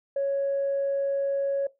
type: tone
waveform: sine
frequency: 554.4 Hz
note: C#5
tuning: in tune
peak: -22 dBFS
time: 0.16-1.67 s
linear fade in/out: 5 ms
effects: noise-tail reverb RT60 0.2 s tail -18 dB re dry + tanh soft clip ceiling -20 dBFS